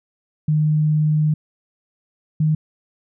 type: tone pair in turn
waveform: sine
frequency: 152.9 / 154.94 Hz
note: D#3 / D#3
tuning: -30 / -7 cents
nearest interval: unison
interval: 23 cents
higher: second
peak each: -14 dBFS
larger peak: neither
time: 0.48-1.34 / 2.4-2.55 s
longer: first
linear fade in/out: 5 ms
effects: none